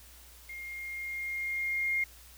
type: tone with level ramp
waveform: sine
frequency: 2128 Hz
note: C7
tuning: 29 cents sharp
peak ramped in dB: -40 to -26 dBFS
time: 0.49-2.04 s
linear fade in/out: 5 ms
effects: added 60 Hz sine -55 dBFS peak until 2.37 s + white hiss -55 dBFS RMS until 2.37 s